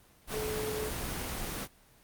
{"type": "tone in noise", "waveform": "sine", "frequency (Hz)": 430.6, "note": "A4", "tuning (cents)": -37, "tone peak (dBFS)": -34, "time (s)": [0.31, 0.91], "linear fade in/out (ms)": 50, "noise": "pink", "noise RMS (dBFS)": -36, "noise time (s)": [0.27, 1.68], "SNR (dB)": -1, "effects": ["pink hiss -61 dBFS RMS until 2.03 s", "Opus 24 kbps"]}